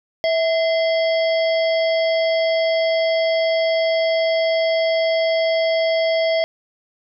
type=harmonic tone with a mistuned harmonic; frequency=653 Hz; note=E5; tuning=17 cents flat; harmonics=1 / 3 / 5 / 7 / 8; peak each=-16 / -26 / -30 / -33 / -34 dBFS; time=0.24-6.44 s; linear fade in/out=0 ms; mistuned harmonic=3; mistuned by=+86 cents; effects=none